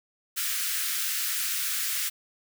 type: high-pass noise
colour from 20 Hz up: white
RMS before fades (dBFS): -29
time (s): 0.36-2.1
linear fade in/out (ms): 20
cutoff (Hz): 1300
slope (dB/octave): 48
effects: none